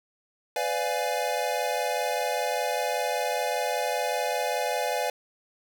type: chord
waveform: square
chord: B diminished seventh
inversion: none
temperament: equal with one note detuned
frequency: 502.2 / 587.3 / 698.5 / 830.6 Hz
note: B4 / D5 / F5 / Ab5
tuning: +29 / 0 / 0 / 0 cents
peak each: -32 dBFS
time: 0.56-5.1 s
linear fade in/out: 2 ms
effects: none